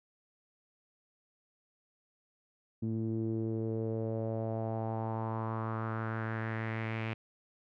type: tone with low-pass filter sweep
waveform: sawtooth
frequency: 111.7 Hz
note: A2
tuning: 27 cents sharp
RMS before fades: -35 dBFS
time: 2.82-7.14 s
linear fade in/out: 10 ms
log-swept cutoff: 270 to 2500 Hz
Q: 3.6
effects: none